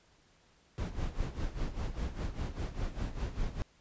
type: noise with tremolo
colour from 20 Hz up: brown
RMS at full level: -33 dBFS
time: 0.78-3.62 s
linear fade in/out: 0 ms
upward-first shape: sine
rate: 5 Hz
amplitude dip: 75%
effects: pink hiss -66 dBFS RMS until 3.8 s + resampled to 16000 Hz